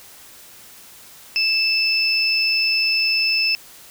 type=tone pair together; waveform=sine; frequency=2637 / 5247 Hz; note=E7 / E8; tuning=0 / -9 cents; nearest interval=octave; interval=1191 cents; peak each=-19 dBFS; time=1.36-3.55 s; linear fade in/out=0 ms; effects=white hiss -44 dBFS RMS until 3.9 s